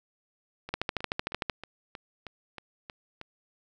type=two click trains; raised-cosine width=0.3 ms; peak=-24 / -12 dBFS; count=9 / 11; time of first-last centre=0.69-3.214 / 0.74-1.498 s; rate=3.17 / 13.2 Hz; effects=none